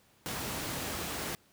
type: noise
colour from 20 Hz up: pink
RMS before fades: -36 dBFS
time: 0.26-1.35 s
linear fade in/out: 0 ms
effects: pink hiss -65 dBFS RMS until 1.52 s + high-pass 80 Hz 12 dB/octave